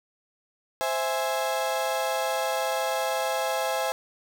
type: chord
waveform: 35% pulse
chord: C augmented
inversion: none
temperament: equal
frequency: 523.3 / 659.3 / 830.6 Hz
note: C5 / E5 / G#5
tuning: 0 / 0 / 0 cents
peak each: -28 dBFS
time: 0.81-3.92 s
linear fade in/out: 0 ms
effects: none